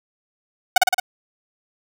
sawtooth tone with echo, 740 Hz, F#5, in tune, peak -5 dBFS, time 0.76-0.78 s, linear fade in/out 5 ms, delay 55 ms, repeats 4, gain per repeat -2 dB, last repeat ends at 1 s, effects none

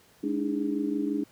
sine tone cluster, 208.5 / 289.3 / 315.2 / 411.9 Hz, G#3 / D4 / D#4 / G#4, +7 / -26 / +23 / -14 cents, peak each -34 / -28 / -32 / -36 dBFS, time 0.23-1.24 s, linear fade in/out 10 ms, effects pink hiss -59 dBFS RMS until 1.31 s + high-pass 80 Hz 12 dB/octave

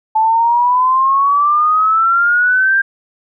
sine exponential sweep, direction up, 869 to 1600 Hz, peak -9 dBFS, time 0.15-2.82 s, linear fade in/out 10 ms, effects none

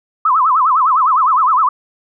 sine tone with vibrato, 1145 Hz, D6, 44 cents flat, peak -9 dBFS, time 0.25-1.69 s, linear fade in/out 5 ms, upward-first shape sine, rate 9.8 Hz, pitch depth 250 cents each way, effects none

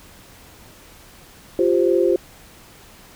sine chord, F suspended second, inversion none, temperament equal, 349.2 / 392 / 523.3 Hz, F4 / G4 / C5, 0 / 0 / 0 cents, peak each -17 / -19 / -20 dBFS, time 1.59-2.16 s, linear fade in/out 2 ms, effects pink hiss -46 dBFS RMS until 3.15 s

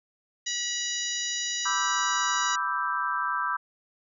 harmonic tone, 971 Hz, B5, 30 cents flat, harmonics 2 / 3 / 4 / 5 / 6 / 7, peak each -36 / -36 / -34 / -38 / -34 / -34 dBFS, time 0.46-2.56 s, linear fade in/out 10 ms
sine chord, E minor seventh, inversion second, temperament equal, 987.8 / 1174.7 / 1318.5 / 1568 Hz, B5 / D6 / E6 / G6, 0 / 0 / 0 / 0 cents, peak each -31 dBFS, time 1.65-3.57 s, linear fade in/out 10 ms
effects none

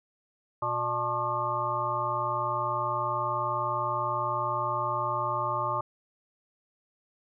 harmonic tone with a mistuned harmonic, 120 Hz, B2, 49 cents flat, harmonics 1 / 3 / 5 / 7 / 9 / 10, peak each -38 / -41 / -35 / -33 / -31 / -32 dBFS, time 0.62-5.81 s, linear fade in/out 5 ms, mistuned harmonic 7, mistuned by +81 cents, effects none

